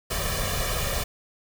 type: noise with comb filter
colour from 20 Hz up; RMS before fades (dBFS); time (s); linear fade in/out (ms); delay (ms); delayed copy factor
pink; -27; 0.1-1.04; 10; 1.7; +0.8
effects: none